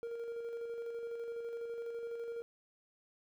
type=tone with tremolo; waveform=triangle; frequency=466.5 Hz; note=A#4; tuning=1 cent sharp; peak=-36 dBFS; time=0.03-2.42 s; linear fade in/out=0 ms; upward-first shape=square; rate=12 Hz; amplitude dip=30%; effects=12-bit